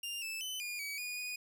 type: tone with pitch steps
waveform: sawtooth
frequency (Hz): 2799 / 2631 / 3028 / 2429 / 2275 / 2455 / 2472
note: F7 / E7 / F#7 / D#7 / C#7 / D#7 / D#7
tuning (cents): +3 / -4 / +39 / -42 / +44 / -24 / -12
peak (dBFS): -35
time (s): 0.03-1.36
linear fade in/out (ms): 5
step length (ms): 190
effects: none